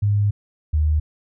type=tone pair in turn; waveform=sine; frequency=102.8 / 76.41 Hz; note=G#2 / D#2; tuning=-17 / -31 cents; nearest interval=perfect fourth; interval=514 cents; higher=first; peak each=-15 dBFS; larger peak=neither; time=0.02-0.31 / 0.73-1 s; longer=first; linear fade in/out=10 ms; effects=none